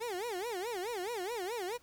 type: tone with vibrato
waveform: 30% pulse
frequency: 415.4 Hz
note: G#4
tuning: in tune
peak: -33 dBFS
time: 0-1.78 s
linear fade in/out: 20 ms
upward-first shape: sine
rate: 4.7 Hz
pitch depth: 280 cents each way
effects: pink hiss -65 dBFS RMS until 1.82 s